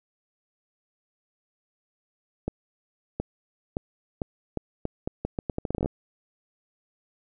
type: accelerating click train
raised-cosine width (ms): 2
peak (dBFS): -14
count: 19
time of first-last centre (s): 2.48-5.859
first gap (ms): 720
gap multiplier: 0.79
effects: none